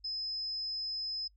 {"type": "tone", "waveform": "sine", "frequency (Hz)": 5100, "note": "D#8", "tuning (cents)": 42, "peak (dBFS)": -34, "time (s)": [0.04, 1.28], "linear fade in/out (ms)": 10, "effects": ["noise-tail reverb RT60 0.1 s tail -25 dB re dry", "added 50 Hz sine -62 dBFS peak until 1.36 s"]}